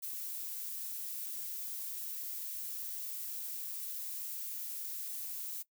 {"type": "noise with ADSR envelope", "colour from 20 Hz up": "violet", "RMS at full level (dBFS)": -39, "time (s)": [0.02, 5.63], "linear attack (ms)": 18, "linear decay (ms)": 25, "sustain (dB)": -2, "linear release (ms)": 15, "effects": ["noise-tail reverb RT60 0.1 s tail -19 dB re dry"]}